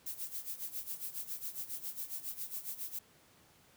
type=noise with tremolo; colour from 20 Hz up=violet; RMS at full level=-39 dBFS; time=0.06-2.99 s; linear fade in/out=5 ms; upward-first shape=sine; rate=7.3 Hz; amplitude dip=80%; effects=pink hiss -64 dBFS RMS until 3.76 s + high-pass 80 Hz 12 dB/octave